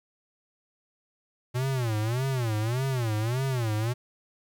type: tone with vibrato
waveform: square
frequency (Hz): 120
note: B2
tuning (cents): -49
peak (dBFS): -26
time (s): 1.54-3.94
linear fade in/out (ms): 20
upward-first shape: sine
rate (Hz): 1.7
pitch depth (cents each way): 210
effects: 11-bit